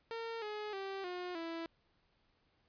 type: tone with pitch steps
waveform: sawtooth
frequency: 457.4 / 421.9 / 389.1 / 358.9 / 331 Hz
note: A#4 / G#4 / G4 / F4 / E4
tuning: -33 / +27 / -13 / +47 / +7 cents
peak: -36 dBFS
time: 0.11-1.66 s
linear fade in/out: 0 ms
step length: 310 ms
effects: pink hiss -75 dBFS RMS until 2.68 s + resampled to 11025 Hz